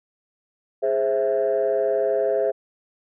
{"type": "chord", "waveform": "sine", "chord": "Ab augmented", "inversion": "none", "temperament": "equal with one note detuned", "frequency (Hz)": [415.3, 527.5, 659.3], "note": ["Ab4", "C5", "E5"], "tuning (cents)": [0, 14, 0], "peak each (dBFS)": -22, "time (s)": [0.82, 2.52], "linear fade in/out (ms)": 20, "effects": ["tanh soft clip ceiling -13 dBFS"]}